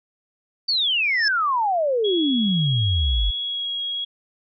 sine exponential sweep, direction down, 4653 to 46.25 Hz, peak -18 dBFS, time 0.68-3.31 s, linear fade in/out 10 ms
sine tone with exponential growth, 5274 Hz, E8, in tune, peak -17 dBFS, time 1.03-1.28 s, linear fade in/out 1 ms, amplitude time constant 54 ms
sine tone with vibrato, 3322 Hz, G#7, in tune, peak -24 dBFS, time 2.04-4.05 s, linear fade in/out 10 ms, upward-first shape sine, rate 1 Hz, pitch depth 13 cents each way
effects none

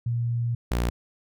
sine / sawtooth tone pair in turn, 118.3 / 59.42 Hz, A#2 / A#1, +26 / +34 cents, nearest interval octave, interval 1192 cents, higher first, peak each -23 / -19 dBFS, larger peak second, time 0.06-0.55 / 0.71-0.9 s, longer first, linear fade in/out 5 ms, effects none

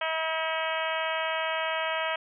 harmonic tone with a mistuned harmonic, 320.9 Hz, E4, 46 cents flat, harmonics 2 / 3 / 4 / 5 / 6 / 7 / 8 / 9 / 10, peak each -32 / -34 / -35 / -36 / -37 / -37 / -38 / -39 / -39 dBFS, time 0.01-2.16 s, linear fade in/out 5 ms, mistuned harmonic 10, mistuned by -15 cents, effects none

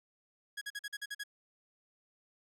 sawtooth tone bursts, 1661.2 Hz, G#6, in tune, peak -34 dBFS, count 8, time 0.57-1.237 s, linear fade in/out 10 ms, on 44 ms, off 45 ms, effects low-pass 12000 Hz 12 dB/octave + 12-bit

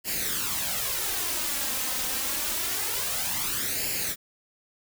white noise with flanger, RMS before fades -29 dBFS, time 0.04-4.16 s, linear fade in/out 50 ms, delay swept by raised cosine 0.41 to 3.91 ms, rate 0.26 Hz, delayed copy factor +0.65, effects none

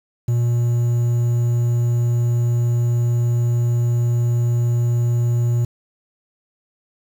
triangle tone with quantisation, 119.5 Hz, A#2, 43 cents sharp, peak -13 dBFS, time 0.28-5.65 s, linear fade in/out 5 ms, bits 7, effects none

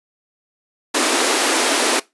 pink high-pass noise, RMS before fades -17 dBFS, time 0.94-2 s, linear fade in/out 10 ms, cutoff 250 Hz, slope 96 dB/octave, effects noise-tail reverb RT60 0.2 s tail -20 dB re dry + resampled to 24000 Hz

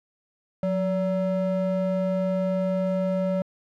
triangle ring-modulated tone, 376.8 Hz, F#4, 32 cents sharp, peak -17 dBFS, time 0.63-3.42 s, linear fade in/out 2 ms, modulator 195 Hz, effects AAC 64 kbps

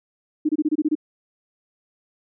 sine tone bursts, 305.6 Hz, D#4, 31 cents flat, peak -16 dBFS, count 8, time 0.45-0.953 s, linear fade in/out 10 ms, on 41 ms, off 25 ms, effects none

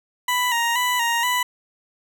20% pulse tone with vibrato, 963 Hz, B5, 44 cents flat, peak -14 dBFS, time 0.28-1.43 s, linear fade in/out 5 ms, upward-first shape square, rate 2.1 Hz, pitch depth 50 cents each way, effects none

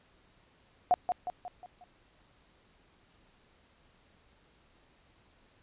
sine tone with echo, 721 Hz, F#5, 45 cents flat, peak -20 dBFS, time 0.91-0.94 s, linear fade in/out 0 ms, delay 180 ms, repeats 5, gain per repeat -6 dB, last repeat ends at 1.84 s, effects pink hiss -65 dBFS RMS until 5.62 s + resampled to 8000 Hz

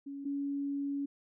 sine tone pair in turn, 279.4 / 281.3 Hz, C#4 / C#4, +14 / +26 cents, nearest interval unison, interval 12 cents, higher second, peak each -39 / -32 dBFS, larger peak second, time 0.06-0.25 / 0.25-1.06 s, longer second, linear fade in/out 10 ms, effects none

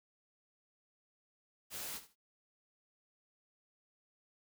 white noise with echo, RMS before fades -43 dBFS, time 1.7-2.01 s, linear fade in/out 50 ms, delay 74 ms, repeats 2, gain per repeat -14 dB, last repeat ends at 2.158 s, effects none

